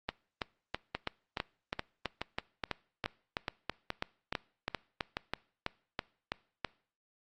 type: two click trains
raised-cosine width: 0.3 ms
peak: -16 / -17 dBFS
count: 21 / 11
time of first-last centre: 0.09-6.647 / 0.95-5.169 s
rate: 3.05 / 2.37 Hz
effects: noise-tail reverb RT60 0.5 s tail -23 dB re dry + Opus 32 kbps